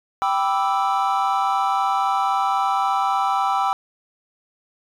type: chord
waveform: triangle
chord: E minor seventh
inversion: first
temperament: equal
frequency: 784 / 987.8 / 1174.7 / 1318.5 Hz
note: G5 / B5 / D6 / E6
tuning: 0 / 0 / 0 / 0 cents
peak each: -19 / -22 / -24 / -22 dBFS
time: 0.22-3.73 s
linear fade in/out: 0 ms
effects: tanh soft clip ceiling -7 dBFS